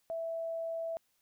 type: tone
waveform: sine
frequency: 659.3 Hz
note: E5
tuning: in tune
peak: -34 dBFS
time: 0.1-0.97 s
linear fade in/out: 0 ms
effects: white hiss -75 dBFS RMS until 1.21 s